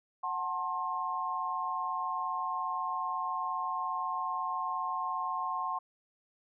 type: chord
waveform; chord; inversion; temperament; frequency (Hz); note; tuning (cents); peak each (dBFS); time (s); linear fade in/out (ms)
sine; F# diminished; none; just; 740 / 888 / 1065.6; F#5 / A5 / C6; 0 / +16 / +31; -38 / -38 / -33; 0.23-5.79; 10
effects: none